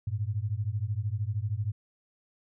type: beating tone pair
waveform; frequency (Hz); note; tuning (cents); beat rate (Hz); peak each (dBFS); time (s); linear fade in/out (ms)
sine; 98.6 / 111.6; G2 / A2; +11 / +25; 13; -31; 0.07-1.72; 5
effects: none